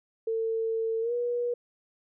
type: tone with pitch glide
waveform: sine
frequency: 450 to 482.3 Hz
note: A4 to B4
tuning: +39 to -41 cents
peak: -26 dBFS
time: 0.27-1.54 s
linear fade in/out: 5 ms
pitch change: +120 cents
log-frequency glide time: 1.01-1.13 s
effects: none